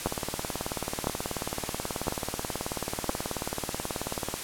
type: two click trains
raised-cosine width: 1 ms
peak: -16 / -11 dBFS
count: 80 / 4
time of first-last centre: 0.07-4.34 / 0.06-3.093 s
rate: 18.5 / 0.989 Hz
effects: white hiss -36 dBFS RMS until 4.43 s + low-pass 12000 Hz 12 dB/octave